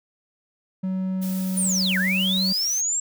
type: tone with pitch glide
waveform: triangle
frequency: 187.8 to 189.11 Hz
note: F#3 to F#3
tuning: +26 to +38 cents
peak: -21 dBFS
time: 0.83-2.53 s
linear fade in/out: 10 ms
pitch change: +12 cents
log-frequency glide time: 2.03-2.21 s
type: noise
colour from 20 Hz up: blue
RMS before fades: -37 dBFS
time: 1.21-2.82 s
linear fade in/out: 20 ms
type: linear two-way sweep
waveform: sine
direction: down then up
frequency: 9770 to 1482 to 7620 Hz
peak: -21 dBFS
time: 1.57-3 s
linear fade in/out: 5 ms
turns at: 1.98 s
effects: none